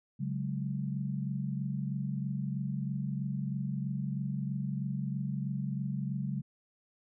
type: chord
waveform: sine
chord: C# suspended fourth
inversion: none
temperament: just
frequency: 138.59 / 184.79 / 207.9 Hz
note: C#3 / F#3 / G#3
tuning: 0 / -2 / +2 cents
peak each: -34 / -37 / -38 dBFS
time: 0.19-6.42 s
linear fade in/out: 20 ms
effects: none